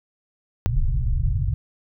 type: low-pass noise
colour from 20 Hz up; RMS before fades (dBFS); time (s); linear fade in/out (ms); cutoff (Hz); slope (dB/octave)
pink; -21; 0.66-1.54; 0; 150; 96
effects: none